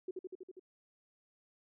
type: tone with echo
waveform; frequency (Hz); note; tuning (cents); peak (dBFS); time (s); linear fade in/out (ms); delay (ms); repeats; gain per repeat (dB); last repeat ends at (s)
sine; 370; F#4; 0; -36; 0.08-0.11; 5; 81; 6; -2; 0.596
effects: none